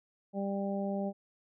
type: harmonic tone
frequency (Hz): 197.9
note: G3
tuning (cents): +17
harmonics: 1 / 2 / 3 / 4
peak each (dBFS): -33 / -40 / -37 / -42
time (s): 0.33-1.13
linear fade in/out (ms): 50
effects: none